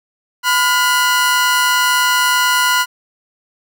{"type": "tone pair together", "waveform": "sawtooth", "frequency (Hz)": [1000, 1429], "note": ["B5", "F6"], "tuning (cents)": [21, 39], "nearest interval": "tritone", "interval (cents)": 618, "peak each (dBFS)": -11, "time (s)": [0.43, 2.86], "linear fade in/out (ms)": 50, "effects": []}